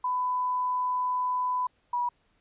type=tone pair in turn; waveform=sine; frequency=1000 / 971.5 Hz; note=B5 / B5; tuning=+21 / -29 cents; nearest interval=minor second; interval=50 cents; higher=first; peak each=-25 / -25 dBFS; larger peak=neither; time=0.04-1.67 / 1.93-2.09 s; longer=first; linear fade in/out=5 ms; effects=pink hiss -69 dBFS RMS until 2.4 s + resampled to 8000 Hz